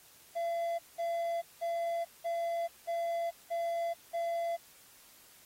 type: tone bursts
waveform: triangle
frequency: 678 Hz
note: E5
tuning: 49 cents sharp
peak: -29 dBFS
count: 7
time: 0.35-4.57 s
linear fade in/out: 20 ms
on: 440 ms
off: 190 ms
effects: white hiss -59 dBFS RMS until 5.45 s + AAC 48 kbps